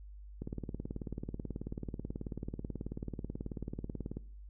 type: click train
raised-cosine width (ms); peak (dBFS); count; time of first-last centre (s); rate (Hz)
3; -26; 70; 0.42-4.17; 18.4
effects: noise-tail reverb RT60 0.5 s tail -20 dB re dry + added 50 Hz sine -47 dBFS peak until 4.49 s